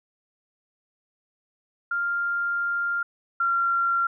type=tone pair in turn; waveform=sine; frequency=1396.9 / 1376.1 Hz; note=F6 / F6; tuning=0 / -26 cents; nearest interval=unison; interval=26 cents; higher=first; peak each=-23 / -20 dBFS; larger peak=second; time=1.91-3.03 / 3.4-4.07 s; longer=first; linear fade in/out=5 ms; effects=none